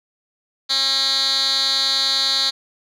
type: tone with band-pass filter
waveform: 10% pulse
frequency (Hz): 270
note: C#4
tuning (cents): -45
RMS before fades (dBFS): -19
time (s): 0.69-2.51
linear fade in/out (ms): 20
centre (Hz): 4200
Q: 5.5
effects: none